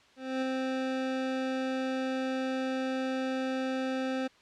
25% pulse tone with ADSR envelope, 261.6 Hz, C4, in tune, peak -24 dBFS, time 0.16-4.28 s, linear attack 260 ms, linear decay 9 ms, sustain -2 dB, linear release 14 ms, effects white hiss -60 dBFS RMS until 4.41 s + low-pass 4000 Hz 12 dB/octave

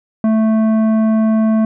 triangle tone with tanh clipping, 220 Hz, A3, in tune, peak -12 dBFS, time 0.24-1.65 s, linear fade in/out 2 ms, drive 15 dB, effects none

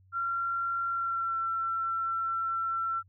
sine tone with pitch glide, 1372 to 1347.7 Hz, F6 to E6, -31 to +38 cents, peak -28 dBFS, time 0.12-3.03 s, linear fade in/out 50 ms, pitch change -31 cents, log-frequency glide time 0.88-1.42 s, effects added 94 Hz sine -58 dBFS peak until 3.08 s

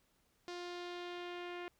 sawtooth tone with low-pass filter sweep, 352.4 Hz, F4, 16 cents sharp, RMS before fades -45 dBFS, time 0.48-1.68 s, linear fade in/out 0 ms, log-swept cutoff 5000 to 2500 Hz, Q 1.9, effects pink hiss -75 dBFS RMS until 1.79 s

